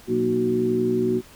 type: harmonic tone with a mistuned harmonic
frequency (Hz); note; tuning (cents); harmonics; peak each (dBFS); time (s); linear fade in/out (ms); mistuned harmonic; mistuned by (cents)
61.74; B1; 0; 2 / 3 / 4 / 5 / 6; -32 / -33 / -24 / -30 / -21; 0.07-1.22; 50; 4; -77
effects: pink hiss -48 dBFS RMS until 1.35 s